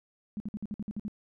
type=tone bursts; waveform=sine; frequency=209 Hz; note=G#3; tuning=11 cents sharp; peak=-32 dBFS; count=9; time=0.37-1.081 s; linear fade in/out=0 ms; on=31 ms; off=54 ms; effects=none